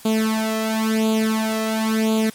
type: tone with flanger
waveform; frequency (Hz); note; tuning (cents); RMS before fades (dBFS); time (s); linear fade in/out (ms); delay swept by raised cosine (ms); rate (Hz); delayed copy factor
sawtooth; 220; A3; 0; -20; 0.05-2.3; 5; 0.27 to 1.57; 0.96; +0.85
effects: white hiss -44 dBFS RMS until 2.34 s + MP3 64 kbps